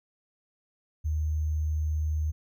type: tone with sample-and-hold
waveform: sine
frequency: 77.2 Hz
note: D#2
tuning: 13 cents flat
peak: -25 dBFS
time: 1.04-2.32 s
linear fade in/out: 20 ms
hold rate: 6300 Hz
effects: none